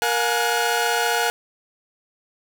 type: tone cluster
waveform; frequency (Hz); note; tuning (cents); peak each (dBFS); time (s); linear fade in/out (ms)
sawtooth; 467.2 / 713 / 839 / 1461; A#4 / F5 / G#5 / F#6; +4 / +36 / +17 / -22; -21; 0.02-1.3; 0
effects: none